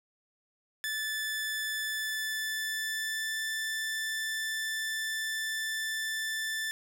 sawtooth tone with pitch glide, 1745 to 1764.3 Hz, A6 to A6, -15 to +4 cents, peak -28 dBFS, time 0.84-6.71 s, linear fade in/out 0 ms, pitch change +19 cents, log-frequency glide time 1.8-3.43 s, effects none

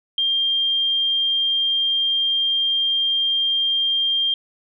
sine tone, 3195 Hz, G7, 32 cents sharp, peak -17 dBFS, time 0.18-4.34 s, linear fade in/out 2 ms, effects none

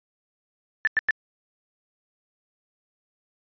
sine tone bursts, 1760 Hz, A6, in tune, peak -17 dBFS, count 3, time 0.85-1.108 s, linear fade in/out 0 ms, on 22 ms, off 96 ms, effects resampled to 11025 Hz

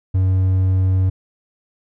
triangle tone, 93.8 Hz, F#2, 24 cents sharp, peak -11 dBFS, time 0.14-1.1 s, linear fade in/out 10 ms, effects none

